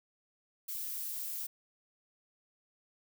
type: noise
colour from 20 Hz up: violet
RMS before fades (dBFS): -39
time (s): 0.68-1.47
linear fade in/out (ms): 10
effects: none

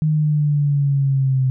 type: linear sweep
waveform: sine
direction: down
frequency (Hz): 155.56 to 129.6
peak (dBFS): -14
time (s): 0.02-1.5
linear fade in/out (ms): 0
effects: none

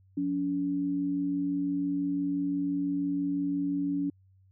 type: tone pair together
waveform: sine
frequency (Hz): 178.3 / 284.2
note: F3 / C#4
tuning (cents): +36 / +43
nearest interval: minor sixth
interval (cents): 807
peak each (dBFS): -36 / -27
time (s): 0.17-4.1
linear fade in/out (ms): 5
effects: added 95 Hz sine -58 dBFS peak until 4.51 s

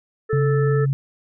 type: harmonic tone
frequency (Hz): 438.2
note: A4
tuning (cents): -7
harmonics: 1 / 3 / 4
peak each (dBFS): -20 / -31 / -33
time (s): 0.29-0.86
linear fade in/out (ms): 20
type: tone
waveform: sine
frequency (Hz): 137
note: C#3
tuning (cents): -20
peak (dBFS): -17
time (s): 0.33-0.93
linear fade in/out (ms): 0
effects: none

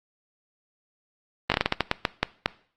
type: slowing click train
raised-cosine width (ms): 0.3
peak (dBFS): -4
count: 12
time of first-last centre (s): 1.5-2.46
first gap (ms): 18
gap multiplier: 1.29
effects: noise-tail reverb RT60 0.5 s tail -20 dB re dry + Opus 24 kbps

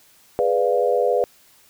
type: chord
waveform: sine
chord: G# diminished seventh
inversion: none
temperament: equal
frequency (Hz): 415.3 / 493.9 / 587.3 / 698.5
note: G#4 / B4 / D5 / F5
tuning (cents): 0 / 0 / 0 / 0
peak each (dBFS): -23 / -19 / -23 / -24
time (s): 0.39-1.24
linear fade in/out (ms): 0
effects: white hiss -54 dBFS RMS until 1.69 s

